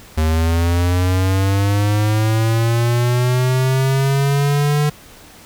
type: linear sweep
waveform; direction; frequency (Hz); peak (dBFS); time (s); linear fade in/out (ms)
square; up; 77.78 to 149.1; -14; 0.17-4.9; 10
effects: pink hiss -42 dBFS RMS until 5.45 s